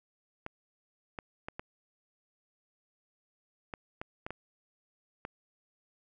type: clicks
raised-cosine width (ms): 0.5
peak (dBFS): -23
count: 9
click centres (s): 0.464 / 1.188 / 1.485 / 1.595 / 3.738 / 4.015 / 4.265 / 4.306 / 5.251
effects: none